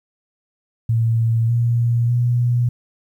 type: tone with pitch steps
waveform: sine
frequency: 114.3 / 118.2 / 121.2 Hz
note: A#2 / A#2 / B2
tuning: -34 / +24 / -32 cents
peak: -14 dBFS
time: 0.89-2.69 s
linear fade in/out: 5 ms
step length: 600 ms
effects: 9-bit